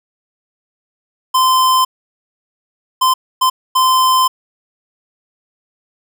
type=tone bursts at uneven times; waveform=square; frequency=1033 Hz; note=C6; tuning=22 cents flat; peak=-10 dBFS; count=4; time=1.34-1.85 / 3.01-3.14 / 3.41-3.5 / 3.75-4.28 s; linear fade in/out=10 ms; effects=none